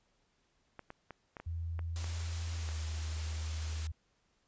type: clicks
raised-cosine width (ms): 0.5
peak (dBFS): -30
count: 8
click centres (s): 0.793 / 0.904 / 1.107 / 1.368 / 1.4 / 1.792 / 2.043 / 2.689
type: tone with pitch glide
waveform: sine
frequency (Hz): 83.3 to 78.76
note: E2 to D#2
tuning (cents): +19 to +22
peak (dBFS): -35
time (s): 1.46-3.92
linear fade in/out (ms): 10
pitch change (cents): -97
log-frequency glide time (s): 2.56-2.69
type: noise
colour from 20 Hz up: white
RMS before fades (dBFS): -45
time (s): 1.96-3.87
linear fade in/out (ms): 0
effects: pink hiss -75 dBFS RMS until 4.47 s + resampled to 16000 Hz